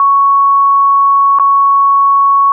sine tone with dropouts, 1111 Hz, C#6, 4 cents sharp, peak -5 dBFS, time 0-2.52 s, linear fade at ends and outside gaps 1 ms, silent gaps 1.387-1.397 s, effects none

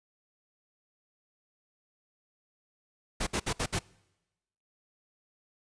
pink noise bursts, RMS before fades -30 dBFS, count 5, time 3.2-3.793 s, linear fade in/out 10 ms, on 69 ms, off 62 ms, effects noise-tail reverb RT60 1.0 s tail -24 dB re dry + resampled to 22050 Hz

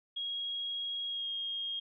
sine tone with pitch glide, 3291 to 3246 Hz, G#7 to G#7, -16 to -40 cents, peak -34 dBFS, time 0.16-1.8 s, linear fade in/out 10 ms, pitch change -24 cents, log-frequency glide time 1.07-1.28 s, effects none

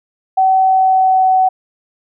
sine tone with pitch glide, 760 to 751.7 Hz, F#5 to F#5, +46 to +27 cents, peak -8 dBFS, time 0.37-1.49 s, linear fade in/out 10 ms, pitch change -19 cents, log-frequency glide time 0.59-1.38 s, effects none

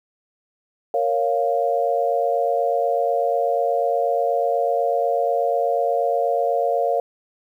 sine chord, Bb minor, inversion none, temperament equal, 466.2 / 554.4 / 698.5 Hz, Bb4 / Db5 / F5, 0 / 0 / 0 cents, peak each -23 / -22 / -21 dBFS, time 0.94-7 s, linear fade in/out 2 ms, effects 9-bit

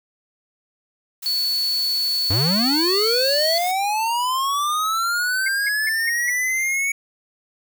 blue noise, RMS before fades -32 dBFS, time 1.22-3.72 s, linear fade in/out 10 ms
sine tone, 4430 Hz, C#8, 2 cents flat, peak -19 dBFS, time 1.26-3.58 s, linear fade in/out 0 ms
square linear sweep, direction up, 86.8 to 2240 Hz, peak -20 dBFS, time 2.3-6.92 s, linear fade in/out 5 ms
sine tone bursts, 2138 Hz, C7, 37 cents sharp, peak -21 dBFS, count 5, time 5.46-6.3 s, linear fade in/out 5 ms, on 24 ms, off 180 ms
effects none

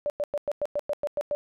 sine tone bursts, 584 Hz, D5, 10 cents flat, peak -24 dBFS, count 10, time 0.06-1.35 s, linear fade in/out 0 ms, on 39 ms, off 100 ms, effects none

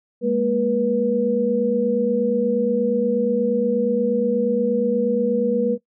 sine tone cluster, 205.4 / 233.8 / 483.7 Hz, G#3 / A#3 / B4, -19 / +5 / -36 cents, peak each -24 / -23 / -19 dBFS, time 0.21-5.78 s, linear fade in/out 50 ms, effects noise-tail reverb RT60 0.1 s tail -18 dB re dry

